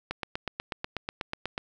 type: click train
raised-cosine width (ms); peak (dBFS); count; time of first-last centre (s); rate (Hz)
0.3; -15; 13; 0.11-1.579; 8.17
effects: none